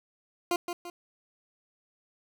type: tone with echo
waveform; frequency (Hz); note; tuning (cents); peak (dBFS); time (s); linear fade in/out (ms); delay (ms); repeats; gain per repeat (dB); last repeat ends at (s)
20% pulse; 349.2; F4; 0; -20; 0.51-0.56; 2; 170; 2; -7; 0.9
effects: none